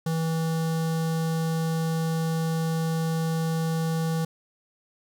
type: tone with notch filter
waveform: square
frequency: 162.5 Hz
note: E3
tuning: 24 cents flat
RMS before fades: -26 dBFS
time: 0.06-4.25 s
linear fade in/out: 5 ms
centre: 2300 Hz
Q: 1.6
effects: 10-bit